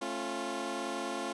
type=chord; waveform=15% pulse; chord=A augmented; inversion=none; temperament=equal with one note detuned; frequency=220 / 272.4 / 349.2 Hz; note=A3 / C#4 / E#4; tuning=0 / -30 / 0 cents; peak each=-35 / -32 / -31 dBFS; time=0.01-1.33 s; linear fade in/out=10 ms; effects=resampled to 24000 Hz